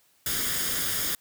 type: noise with comb filter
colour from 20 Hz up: white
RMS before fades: -28 dBFS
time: 0.26-1.15 s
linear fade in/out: 2 ms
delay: 0.59 ms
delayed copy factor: +0.6
effects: white hiss -64 dBFS RMS until 1.2 s